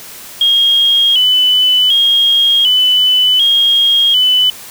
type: tone with vibrato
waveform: sine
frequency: 3125 Hz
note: G7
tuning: 6 cents flat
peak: -7 dBFS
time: 0.41-4.5 s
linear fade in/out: 2 ms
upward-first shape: square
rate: 0.67 Hz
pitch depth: 70 cents each way
effects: white hiss -32 dBFS RMS until 4.7 s